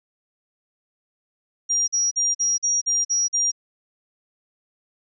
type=tone bursts; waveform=sine; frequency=5700 Hz; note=F8; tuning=34 cents sharp; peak=-18 dBFS; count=8; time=1.69-3.518 s; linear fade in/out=20 ms; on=190 ms; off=44 ms; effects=none